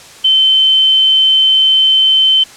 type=tone; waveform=sine; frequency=3079 Hz; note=G7; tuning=32 cents flat; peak=-6 dBFS; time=0.24-2.44 s; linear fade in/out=10 ms; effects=white hiss -36 dBFS RMS until 2.56 s + low-pass 8000 Hz 12 dB/octave